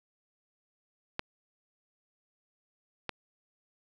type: clicks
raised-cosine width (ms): 0.3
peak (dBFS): -15 / -17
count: 2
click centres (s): 1.194 / 3.093
effects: none